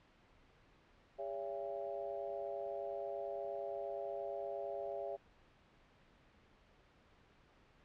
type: harmonic tone with a mistuned harmonic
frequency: 134.7 Hz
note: C#3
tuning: 49 cents flat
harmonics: 3 / 4 / 5 / 6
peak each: -46 / -43 / -44 / -52 dBFS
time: 1.18-5.17 s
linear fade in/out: 20 ms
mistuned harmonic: 4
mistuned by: +82 cents
effects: pink hiss -67 dBFS RMS until 7.84 s + low-pass 3000 Hz 12 dB/octave